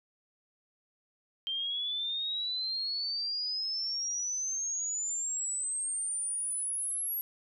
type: exponential sweep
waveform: sine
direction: up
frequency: 3141 to 11580 Hz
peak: -31 dBFS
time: 1.47-7.21 s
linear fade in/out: 0 ms
effects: none